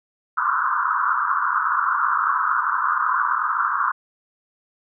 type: band-pass noise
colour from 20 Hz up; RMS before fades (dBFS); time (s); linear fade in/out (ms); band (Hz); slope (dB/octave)
pink; -21; 0.37-3.92; 10; 1000 to 1500; 96
effects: none

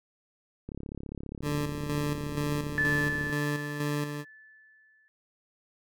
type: click train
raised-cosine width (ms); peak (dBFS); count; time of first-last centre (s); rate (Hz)
3; -25; 92; 0.69-3.297; 34.9
type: tone with tremolo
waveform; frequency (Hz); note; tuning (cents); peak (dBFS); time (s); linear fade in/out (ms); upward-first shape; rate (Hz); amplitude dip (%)
20% pulse; 146.83; D3; 0; -23; 1.42-4.25; 50; square; 2.1; 50
type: tone with exponential decay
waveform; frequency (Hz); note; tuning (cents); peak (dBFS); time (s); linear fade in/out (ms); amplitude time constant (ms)
sine; 1744; A6; -16; -23; 2.78-5.08; 0; 500
effects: none

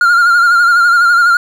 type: tone with vibrato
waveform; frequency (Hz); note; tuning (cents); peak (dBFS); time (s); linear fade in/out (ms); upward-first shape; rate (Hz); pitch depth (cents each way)
triangle; 1404; F6; +9; -4; 0.01-1.37; 2; sine; 12; 47
effects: none

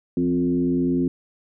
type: tone with frequency modulation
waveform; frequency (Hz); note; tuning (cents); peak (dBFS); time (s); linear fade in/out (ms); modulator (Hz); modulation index
sine; 261.6; C4; 0; -18; 0.17-1.08; 2; 89.8; 0.95
effects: none

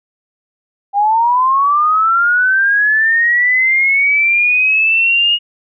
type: linear sweep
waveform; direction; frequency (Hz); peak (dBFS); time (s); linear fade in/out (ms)
sine; up; 793 to 2875; -9; 0.93-5.39; 50
effects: none

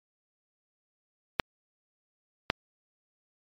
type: clicks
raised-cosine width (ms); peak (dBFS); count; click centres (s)
0.3; -6; 2; 1.398 / 2.501
effects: MP3 64 kbps

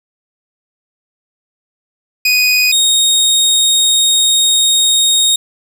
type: tone pair in turn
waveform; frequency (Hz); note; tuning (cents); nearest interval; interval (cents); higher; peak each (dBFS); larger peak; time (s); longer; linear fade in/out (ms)
25% pulse; 2489 / 3729; D#7 / A#7; 0 / 0; perfect fifth; 700; second; -5; neither; 2.25-2.72 / 2.72-5.36; second; 5
effects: none

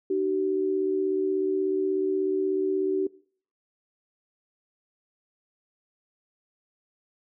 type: tone pair together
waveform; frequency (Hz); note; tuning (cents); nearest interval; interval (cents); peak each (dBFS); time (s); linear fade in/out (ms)
sine; 304 / 380.5; D#4 / F#4; -40 / +48; major third; 388; -30 / -23; 0.1-3.07; 5
effects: noise-tail reverb RT60 0.5 s tail -21 dB re dry

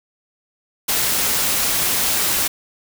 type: noise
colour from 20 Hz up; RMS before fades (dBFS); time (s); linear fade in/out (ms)
white; -19; 0.88-2.48; 10
effects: none

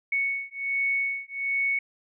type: beating tone pair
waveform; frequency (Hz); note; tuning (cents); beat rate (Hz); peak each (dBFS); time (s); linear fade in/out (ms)
sine; 2217 / 2218.3; C#7 / C#7; 0 / +1; 1.3; -28; 0.12-1.79; 5
effects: none

